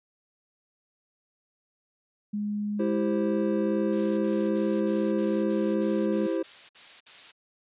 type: tone with pitch glide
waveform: sine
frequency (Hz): 207.7 to 209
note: G#3 to G#3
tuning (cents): 0 to +11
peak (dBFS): -27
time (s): 2.33-6.27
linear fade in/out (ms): 10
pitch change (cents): +11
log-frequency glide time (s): 3.35-5.65
type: chord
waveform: triangle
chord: C major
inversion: first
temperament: equal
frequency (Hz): 329.6 / 392 / 523.3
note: E4 / G4 / C5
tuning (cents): 0 / 0 / 0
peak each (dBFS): -26 / -29 / -29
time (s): 2.79-6.43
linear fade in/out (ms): 10
type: noise bursts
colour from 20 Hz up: blue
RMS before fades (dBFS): -40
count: 11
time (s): 3.92-7.32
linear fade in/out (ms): 10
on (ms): 260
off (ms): 54
effects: resampled to 8000 Hz